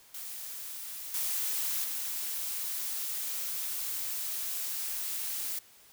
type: noise with level steps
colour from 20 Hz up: blue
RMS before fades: -41 / -32 / -35 dBFS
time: 0.14-5.59 s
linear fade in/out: 5 ms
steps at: 1.14 / 1.84 s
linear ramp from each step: 2 ms
effects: white hiss -58 dBFS RMS until 5.92 s